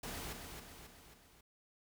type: noise with echo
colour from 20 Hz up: pink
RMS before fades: -44 dBFS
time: 0.03-0.33 s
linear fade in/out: 5 ms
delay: 270 ms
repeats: 4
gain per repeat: -5 dB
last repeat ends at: 1.41 s
effects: none